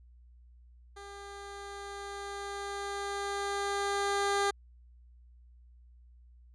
15% pulse tone with level ramp, 400.8 Hz, G4, 38 cents sharp, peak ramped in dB -39 to -20 dBFS, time 0.96-4.51 s, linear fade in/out 10 ms, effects added 60 Hz sine -54 dBFS peak until 6.54 s + resampled to 22050 Hz

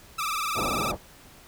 sawtooth tone with vibrato, 1240 Hz, D#6, 6 cents flat, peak -23 dBFS, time 0.18-0.92 s, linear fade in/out 10 ms, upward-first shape sine, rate 20 Hz, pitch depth 120 cents each way
white low-pass noise, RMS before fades -31 dBFS, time 0.54-0.98 s, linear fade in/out 50 ms, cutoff 780 Hz, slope 24 dB/octave
effects pink hiss -51 dBFS RMS until 1.47 s

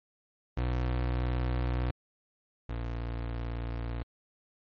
30% pulse tone pair in turn, 61.7 / 58.14 Hz, B1 / A#1, -1 / -4 cents, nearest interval minor second, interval 103 cents, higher first, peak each -25 / -30 dBFS, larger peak first, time 0.57-1.91 / 2.69-4.03 s, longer neither, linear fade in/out 5 ms, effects low-pass 3000 Hz 12 dB/octave + MP3 32 kbps

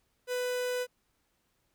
45% pulse tone, 497.1 Hz, B4, 11 cents sharp, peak -30 dBFS, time 0.27-0.87 s, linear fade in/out 50 ms, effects pink hiss -75 dBFS RMS until 1.74 s

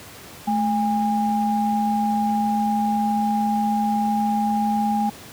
sine tone pair together, 216.5 / 814.3 Hz, A3 / G#5, -28 / -34 cents, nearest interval octave + major seventh, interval 2294 cents, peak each -21 dBFS, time 0.47-5.1 s, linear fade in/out 10 ms, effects pink hiss -41 dBFS RMS until 5.32 s + high-pass 80 Hz 12 dB/octave

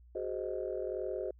sine chord, Ab dominant seventh, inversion third, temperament just, 373.8 / 415.3 / 519.1 / 623 Hz, Gb4 / Ab4 / C5 / Eb5, +18 / 0 / -14 / +2 cents, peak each -38 / -40 / -39 / -40 dBFS, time 0.15-1.31 s, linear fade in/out 5 ms, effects tanh soft clip ceiling -24 dBFS + added 60 Hz sine -55 dBFS peak until 1.39 s

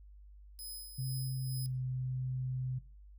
5% pulse tone with tremolo, 5060 Hz, D#8, 28 cents sharp, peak -37 dBFS, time 0.59-1.66 s, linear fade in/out 0 ms, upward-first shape sine, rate 2.2 Hz, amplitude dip 55%
sine tone with pitch glide, 130.81 to 128.49 Hz, C3 to C3, 0 to -31 cents, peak -34 dBFS, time 0.98-2.79 s, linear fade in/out 10 ms, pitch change -31 cents, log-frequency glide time 1.36-1.8 s
effects noise-tail reverb RT60 0.3 s tail -17 dB re dry + added 50 Hz sine -52 dBFS peak until 3.18 s

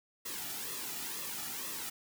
white noise with flanger, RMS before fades -40 dBFS, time 0.25-1.9 s, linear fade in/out 10 ms, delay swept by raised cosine 1.3 to 1.92 ms, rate 2.1 Hz, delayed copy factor -0.65, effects none

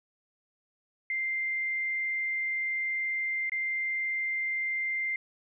sine tone with dropouts, 2093 Hz, C7, in tune, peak -28 dBFS, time 1.1-5.16 s, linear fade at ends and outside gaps 2 ms, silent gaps 3.496-3.519 s, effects none

